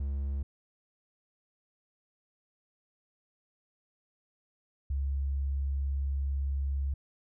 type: tone pair in turn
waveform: triangle / sine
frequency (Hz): 69.3 / 68.9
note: C#2 / C#2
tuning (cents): 0 / -10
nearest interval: unison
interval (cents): 10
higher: first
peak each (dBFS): -28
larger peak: neither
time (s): 0-0.43 / 4.9-6.94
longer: second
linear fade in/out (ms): 5
effects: none